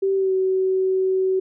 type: tone with pitch glide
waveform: sine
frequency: 388.2 to 377.4 Hz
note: G4 to F#4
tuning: -17 to +34 cents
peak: -17 dBFS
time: 0.02-1.4 s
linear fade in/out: 10 ms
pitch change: -49 cents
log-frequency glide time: 0.15-0.33 s
effects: none